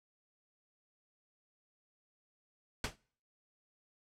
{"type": "noise with exponential decay", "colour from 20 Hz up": "pink", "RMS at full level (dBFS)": -31, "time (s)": [2.84, 2.96], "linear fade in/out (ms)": 2, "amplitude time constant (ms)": 26, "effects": ["noise-tail reverb RT60 0.5 s tail -24 dB re dry", "low-pass 8000 Hz 12 dB/octave"]}